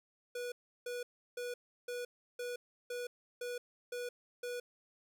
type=tone bursts; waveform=square; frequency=487.9 Hz; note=B4; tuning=21 cents flat; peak=-39 dBFS; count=9; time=0.35-4.6 s; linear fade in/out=5 ms; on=170 ms; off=340 ms; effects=none